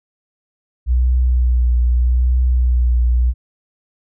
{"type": "tone with vibrato", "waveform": "sine", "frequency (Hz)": 61.4, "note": "B1", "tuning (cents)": -9, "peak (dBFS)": -11, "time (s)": [0.86, 3.34], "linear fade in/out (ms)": 50, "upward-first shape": "triangle", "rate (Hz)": 0.81, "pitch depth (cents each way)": 37, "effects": []}